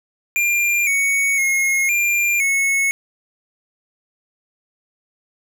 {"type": "tone with pitch steps", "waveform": "square", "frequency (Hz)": [2393, 2227, 2158, 2390, 2195], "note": ["D7", "C#7", "C#7", "D7", "C#7"], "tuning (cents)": [32, 7, -47, 30, -18], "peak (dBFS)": -16, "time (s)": [0.36, 2.91], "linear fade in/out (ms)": 0, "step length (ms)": 510, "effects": []}